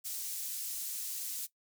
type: high-pass noise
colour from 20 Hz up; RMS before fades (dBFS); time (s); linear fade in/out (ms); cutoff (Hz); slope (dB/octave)
pink; -39; 0.04-1.47; 20; 7500; 12
effects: noise-tail reverb RT60 0.1 s tail -17 dB re dry